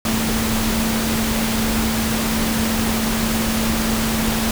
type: tone in noise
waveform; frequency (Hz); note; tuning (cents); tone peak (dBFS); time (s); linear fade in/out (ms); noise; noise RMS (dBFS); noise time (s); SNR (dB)
sine; 222.9; A3; +23; -20; 0.05-4.51; 2; pink; -22; 0.05-4.51; -1
effects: none